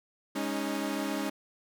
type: chord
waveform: sawtooth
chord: Ab suspended fourth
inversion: none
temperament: equal with one note detuned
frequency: 205.1 / 277.2 / 311.1 Hz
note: Ab3 / Db4 / Eb4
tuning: -21 / 0 / 0 cents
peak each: -32 / -30 / -31 dBFS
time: 0.35-1.3 s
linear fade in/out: 10 ms
effects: none